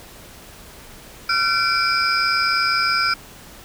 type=tone cluster; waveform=sine; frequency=1367 / 1506 / 2334 / 4932 / 5250 Hz; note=F6 / F#6 / D7 / D#8 / E8; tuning=-37 / +30 / -11 / -16 / -8 cents; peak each=-19 / -23 / -23 / -22 / -27 dBFS; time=1.29-3.14 s; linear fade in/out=5 ms; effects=tanh soft clip ceiling -10 dBFS + pink hiss -42 dBFS RMS until 3.64 s